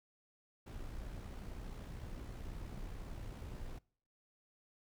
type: noise with amplitude modulation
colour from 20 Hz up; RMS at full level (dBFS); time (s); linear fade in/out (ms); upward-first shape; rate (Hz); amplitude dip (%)
brown; -44; 0.66-3.79; 10; sine; 62; 40
effects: noise-tail reverb RT60 0.5 s tail -24 dB re dry